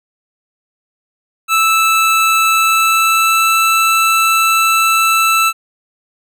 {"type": "tone with pitch glide", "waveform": "25% pulse", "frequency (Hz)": [1316, 1323.6], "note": ["E6", "E6"], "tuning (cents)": [-3, 7], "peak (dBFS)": -6, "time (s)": [1.48, 5.53], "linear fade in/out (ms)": 50, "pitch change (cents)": 10, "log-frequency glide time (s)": [2.54, 3.53], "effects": []}